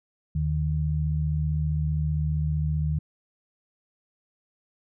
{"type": "tone pair together", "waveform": "sine", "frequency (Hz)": [77.78, 153.06], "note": ["D#2", "D#3"], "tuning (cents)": [0, -28], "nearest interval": "octave", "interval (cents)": 1172, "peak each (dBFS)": [-26, -25], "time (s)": [0.35, 2.99], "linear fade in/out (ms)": 5, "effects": []}